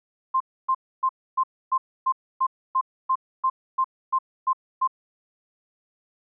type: tone bursts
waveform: sine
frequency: 1049 Hz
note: C6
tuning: 4 cents sharp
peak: -18 dBFS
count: 14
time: 0.34-4.876 s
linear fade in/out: 10 ms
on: 64 ms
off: 280 ms
effects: none